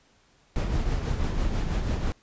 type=noise with tremolo; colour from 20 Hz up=brown; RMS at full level=-24 dBFS; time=0.56-2.12 s; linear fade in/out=0 ms; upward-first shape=triangle; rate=6.1 Hz; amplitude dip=50%; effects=pink hiss -62 dBFS RMS until 2.22 s + resampled to 16000 Hz